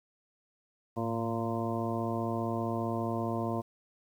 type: harmonic tone with a mistuned harmonic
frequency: 115.1 Hz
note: A#2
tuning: 22 cents flat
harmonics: 1 / 2 / 3 / 4 / 5 / 6 / 8 / 9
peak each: -36 / -35 / -37 / -41 / -40 / -38 / -42 / -41 dBFS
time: 0.96-3.62 s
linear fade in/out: 20 ms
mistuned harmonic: 1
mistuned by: -78 cents
effects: 10-bit